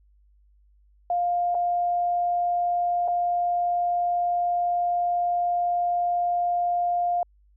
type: tone with dropouts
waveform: sine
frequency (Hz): 703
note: F5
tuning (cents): +11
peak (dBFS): -21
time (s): 1.1-7.23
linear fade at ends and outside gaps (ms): 2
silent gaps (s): 1.546-1.55 / 3.078-3.082
effects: added 50 Hz sine -56 dBFS peak until 7.56 s